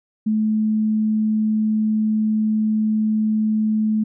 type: tone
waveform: sine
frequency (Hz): 216.2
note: A3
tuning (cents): -30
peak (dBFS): -16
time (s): 0.26-4.04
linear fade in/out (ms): 10
effects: none